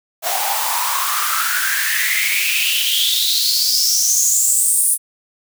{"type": "noise with high-pass filter sweep", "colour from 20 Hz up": "white", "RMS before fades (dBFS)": -17, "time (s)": [0.22, 4.98], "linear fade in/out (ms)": 50, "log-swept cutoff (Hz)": [690, 10000], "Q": 7.8, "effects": []}